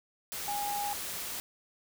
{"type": "tone in noise", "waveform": "sine", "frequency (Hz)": 819, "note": "G#5", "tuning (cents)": -24, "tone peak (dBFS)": -32, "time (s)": [0.48, 0.93], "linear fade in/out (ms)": 0, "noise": "white", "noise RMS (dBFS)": -38, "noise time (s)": [0.32, 1.4], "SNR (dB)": 3, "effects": []}